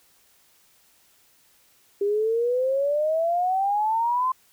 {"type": "exponential sweep", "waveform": "sine", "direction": "up", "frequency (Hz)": [397.8, 1046.5], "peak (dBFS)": -20, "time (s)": [2.01, 4.32], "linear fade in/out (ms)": 5, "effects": ["white hiss -60 dBFS RMS until 4.52 s"]}